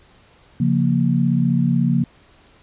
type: chord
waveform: sine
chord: Bb minor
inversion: first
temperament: equal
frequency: 138.59 / 174.61 / 233.1 Hz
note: Db3 / F3 / Bb3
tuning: 0 / 0 / 0 cents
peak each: -19 dBFS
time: 0.6-2.04 s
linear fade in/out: 5 ms
effects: pink hiss -52 dBFS RMS until 2.62 s + resampled to 8000 Hz